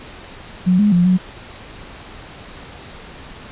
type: tone with pitch steps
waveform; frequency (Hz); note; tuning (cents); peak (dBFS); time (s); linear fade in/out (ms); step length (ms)
sine; 182.2 / 207.8 / 176 / 183.5; F#3 / G#3 / F3 / F#3; -26 / +1 / +14 / -14; -10; 0.66-1.18; 20; 130
effects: pink hiss -37 dBFS RMS until 3.51 s + resampled to 8000 Hz